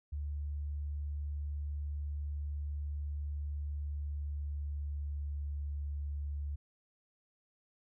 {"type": "tone with pitch glide", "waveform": "sine", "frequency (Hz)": [73, 72.29], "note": ["D2", "D2"], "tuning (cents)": [-10, -27], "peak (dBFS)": -35, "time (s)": [0.12, 6.56], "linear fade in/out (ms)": 10, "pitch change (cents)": -17, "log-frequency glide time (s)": [3.71, 5.5], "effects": []}